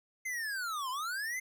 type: linear two-way sweep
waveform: square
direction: down then up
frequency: 2098 to 987.8 to 2098 Hz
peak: -35 dBFS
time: 0.25-1.4 s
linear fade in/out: 10 ms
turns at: 0.9 s
effects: none